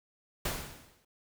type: noise with exponential decay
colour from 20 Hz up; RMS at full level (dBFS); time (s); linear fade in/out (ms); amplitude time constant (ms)
pink; -31; 0.45-1.05; 5; 130
effects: none